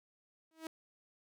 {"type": "tone with exponential growth", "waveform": "sawtooth", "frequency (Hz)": 320.9, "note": "E4", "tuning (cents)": -46, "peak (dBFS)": -34, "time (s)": [0.51, 0.67], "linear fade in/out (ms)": 2, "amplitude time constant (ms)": 34, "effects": []}